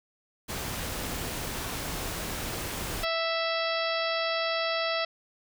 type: noise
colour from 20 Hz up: pink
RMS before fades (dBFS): -34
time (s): 0.48-3.05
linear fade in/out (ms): 20
type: harmonic tone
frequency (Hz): 659.3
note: E5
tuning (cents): 0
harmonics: 1 / 2 / 3 / 4 / 5 / 6 / 7 / 8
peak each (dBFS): -30 / -33 / -35 / -36 / -37 / -38 / -38 / -39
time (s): 3.03-5.05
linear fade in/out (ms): 5
effects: none